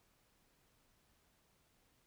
silence, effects pink hiss -74 dBFS RMS until 2.06 s

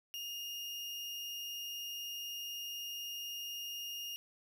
35% pulse tone, 2836 Hz, F7, 26 cents sharp, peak -39 dBFS, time 0.14-4.16 s, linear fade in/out 0 ms, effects none

